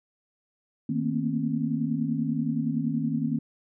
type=tone cluster; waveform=sine; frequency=156.5 / 227.8 / 238.4 / 267.6 Hz; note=D#3 / A#3 / A#3 / C4; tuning=+10 / -40 / +39 / +39 cents; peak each=-30 dBFS; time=0.89-3.39 s; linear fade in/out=5 ms; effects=none